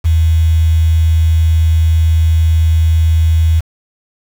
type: tone with quantisation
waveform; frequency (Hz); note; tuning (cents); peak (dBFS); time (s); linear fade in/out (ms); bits
sine; 81; E2; -30; -7; 0.04-3.61; 20; 5
effects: none